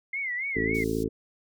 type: tone with vibrato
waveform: sine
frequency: 2080 Hz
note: C7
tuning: 11 cents flat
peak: -28 dBFS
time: 0.13-0.84 s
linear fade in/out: 5 ms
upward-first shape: sine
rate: 3.6 Hz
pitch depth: 130 cents each way
type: harmonic tone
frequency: 55 Hz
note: A1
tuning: in tune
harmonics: 1 / 2 / 3 / 4 / 5 / 6 / 7 / 8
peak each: -37 / -36 / -37 / -35 / -31 / -35 / -32 / -31 dBFS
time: 0.55-1.09 s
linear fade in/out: 20 ms
type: high-pass noise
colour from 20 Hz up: pink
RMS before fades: -47 dBFS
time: 0.74-1.04 s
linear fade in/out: 10 ms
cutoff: 4300 Hz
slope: 24 dB/octave
effects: none